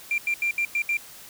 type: tone bursts at uneven times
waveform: sine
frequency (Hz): 2375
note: D7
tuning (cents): +19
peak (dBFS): -20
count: 6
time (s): 0.11-0.18 / 0.27-0.34 / 0.42-0.51 / 0.58-0.65 / 0.75-0.82 / 0.89-0.97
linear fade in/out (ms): 2
effects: tanh soft clip ceiling -18 dBFS + white hiss -45 dBFS RMS until 1.29 s